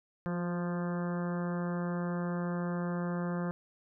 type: harmonic tone with a mistuned harmonic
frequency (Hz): 174.61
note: F3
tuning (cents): 0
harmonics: 1 / 2 / 3 / 4 / 5 / 6 / 7 / 8 / 9 / 10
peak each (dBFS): -32 / -41 / -41 / -47 / -49 / -47 / -47 / -51 / -49 / -54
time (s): 0.26-3.51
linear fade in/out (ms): 0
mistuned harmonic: 2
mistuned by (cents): +25
effects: none